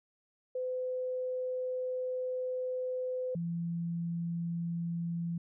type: tone pair in turn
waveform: sine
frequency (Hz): 508 / 169.52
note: B4 / E3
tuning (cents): +49 / +49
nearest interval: octave + perfect fifth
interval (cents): 1900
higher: first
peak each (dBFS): -32 / -32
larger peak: neither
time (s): 0.55-3.35 / 3.35-5.38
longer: first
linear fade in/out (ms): 5
effects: none